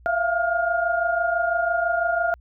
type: tone cluster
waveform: sine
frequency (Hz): 670 / 696 / 1416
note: E5 / F5 / F6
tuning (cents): +28 / -6 / +23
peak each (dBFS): -24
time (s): 0.06-2.34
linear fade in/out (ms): 0
effects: added 60 Hz sine -47 dBFS peak until 2.4 s